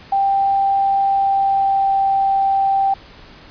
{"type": "tone with pitch glide", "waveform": "sine", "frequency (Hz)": [787, 782.5], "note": ["G5", "G5"], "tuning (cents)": [7, -3], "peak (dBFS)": -13, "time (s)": [0.12, 2.94], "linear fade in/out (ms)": 5, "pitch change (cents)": -10, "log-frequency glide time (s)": [1.04, 1.96], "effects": ["pink hiss -42 dBFS RMS until 3.5 s", "resampled to 11025 Hz"]}